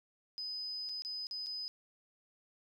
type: tone with dropouts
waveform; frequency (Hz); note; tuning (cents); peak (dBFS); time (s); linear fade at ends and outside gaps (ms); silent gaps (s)
sine; 5010; D#8; +11; -38; 0.38-1.68; 0; 0.89-0.894 / 1.021-1.049 / 1.269-1.311 / 1.462-1.468
effects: 11-bit